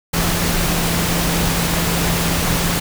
sine tone in noise, 169.6 Hz, E3, 50 cents sharp, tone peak -21 dBFS, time 0.13-2.8 s, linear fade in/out 10 ms, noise pink, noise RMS -19 dBFS, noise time 0.13-2.8 s, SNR -5 dB, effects none

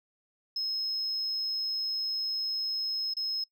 sine tone with dropouts, 5160 Hz, E8, 38 cents flat, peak -27 dBFS, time 0.56-3.44 s, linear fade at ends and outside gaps 5 ms, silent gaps 3.138-3.167 s, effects noise-tail reverb RT60 0.1 s tail -26 dB re dry + tanh soft clip ceiling -27 dBFS

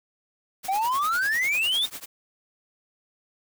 white noise with tremolo, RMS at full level -34 dBFS, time 0.63-2.06 s, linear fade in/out 20 ms, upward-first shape triangle, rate 10 Hz, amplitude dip 100%
triangle exponential sweep, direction up, 740 to 3712 Hz, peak -20 dBFS, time 0.68-1.86 s, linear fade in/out 10 ms
effects none

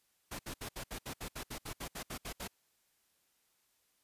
pink noise bursts, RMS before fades -42 dBFS, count 15, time 0.31-2.478 s, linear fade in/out 10 ms, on 82 ms, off 67 ms, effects white hiss -75 dBFS RMS until 4.03 s + resampled to 32000 Hz

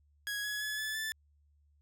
sawtooth tone with pitch steps, 1661.2 / 1684.4 / 1707.9 / 1731.7 / 1755.9 Hz, G#6 / G#6 / G#6 / A6 / A6, 0 / +24 / +48 / -28 / -4 cents, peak -31 dBFS, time 0.27-1.12 s, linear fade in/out 0 ms, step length 170 ms, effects added 73 Hz sine -65 dBFS peak until 1.81 s

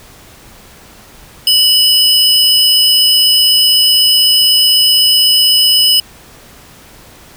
square tone pair together, 2960 / 5084 Hz, F#7 / D#8, 0 / +36 cents, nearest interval major sixth, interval 936 cents, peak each -10 dBFS, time 1.47-6 s, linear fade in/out 2 ms, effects pink hiss -39 dBFS RMS until 7.36 s

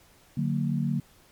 sine chord, D augmented, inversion none, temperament just, 146.83 / 183.54 / 229.4 Hz, D3 / F#3 / A#3, 0 / -14 / -28 cents, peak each -27 / -30 / -29 dBFS, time 0.37-1 s, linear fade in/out 5 ms, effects pink hiss -58 dBFS RMS until 1.31 s + MP3 96 kbps

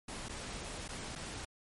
pink noise with dropouts, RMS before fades -43 dBFS, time 0.08-1.45 s, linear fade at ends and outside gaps 5 ms, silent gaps 0.286-0.293 / 0.88-0.888 / 1.154-1.158 s, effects MP3 48 kbps

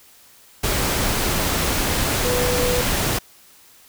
sine tone in noise, 493.9 Hz, B4, in tune, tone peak -21 dBFS, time 2.24-2.82 s, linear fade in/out 10 ms, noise pink, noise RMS -21 dBFS, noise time 0.63-3.19 s, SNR -3 dB, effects white hiss -50 dBFS RMS until 3.88 s

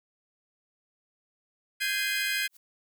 30% pulse chord, Ab major seventh, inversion third, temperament equal with one note detuned, 1568 / 1661.2 / 2071 / 2489 Hz, G6 / Ab6 / C7 / Eb7, 0 / 0 / -18 / 0 cents, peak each -30 dBFS, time 1.8-2.48 s, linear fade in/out 20 ms
blue noise with exponential growth, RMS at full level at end -48 dBFS, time 2.48-2.57 s, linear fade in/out 5 ms, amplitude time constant 18 ms
effects none

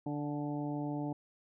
harmonic tone with a mistuned harmonic, 146.83 Hz, D3, in tune, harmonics 1 / 2 / 3 / 4 / 5 / 6, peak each -39 / -36 / -48 / -46 / -46 / -47 dBFS, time 0.06-1.13 s, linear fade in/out 5 ms, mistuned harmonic 6, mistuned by -23 cents, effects none

